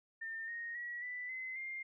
sine tone with pitch steps, 1806 / 1863.2 / 1922.3 / 1983.2 / 2046 / 2111 Hz, A6 / A#6 / B6 / B6 / C7 / C7, +45 / -1 / -47 / +7 / -39 / +15 cents, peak -40 dBFS, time 0.21-1.83 s, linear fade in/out 10 ms, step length 270 ms, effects none

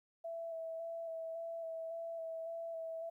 sine tone with vibrato, 659.3 Hz, E5, in tune, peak -40 dBFS, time 0.24-3.1 s, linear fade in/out 10 ms, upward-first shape square, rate 1.8 Hz, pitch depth 16 cents each way, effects 13-bit

